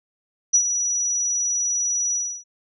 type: tone with ADSR envelope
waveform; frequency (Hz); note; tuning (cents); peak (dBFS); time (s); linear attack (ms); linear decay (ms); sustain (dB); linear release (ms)
sine; 5860; F#8; -18; -11; 0.53-2.44; 15; 76; -9; 300
effects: none